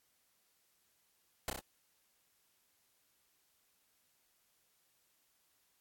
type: noise with echo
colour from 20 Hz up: pink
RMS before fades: -36 dBFS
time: 1.48-1.5 s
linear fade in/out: 2 ms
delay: 31 ms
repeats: 3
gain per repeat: -3 dB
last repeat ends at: 1.593 s
effects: white hiss -75 dBFS RMS until 5.8 s + AAC 64 kbps